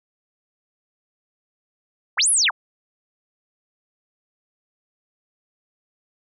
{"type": "linear two-way sweep", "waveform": "sine", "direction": "up then down", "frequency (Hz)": [484.3, 11175, 547], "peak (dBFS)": -15, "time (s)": [2.17, 2.51], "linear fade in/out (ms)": 20, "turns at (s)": 2.3, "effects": []}